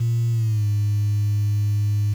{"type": "tone with pitch glide", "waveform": "sine", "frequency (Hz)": [116.54, 103.83], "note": ["A#2", "G#2"], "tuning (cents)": [0, 0], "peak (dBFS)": -16, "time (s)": [0, 2.14], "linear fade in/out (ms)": 10, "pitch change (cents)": -200, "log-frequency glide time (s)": [0.31, 0.66], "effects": ["tanh soft clip ceiling -15 dBFS", "7-bit"]}